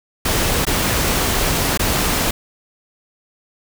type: noise with dropouts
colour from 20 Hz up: pink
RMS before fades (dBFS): -18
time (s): 0.25-2.31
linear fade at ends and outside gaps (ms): 5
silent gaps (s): 0.652-0.667 / 1.775-1.793
effects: none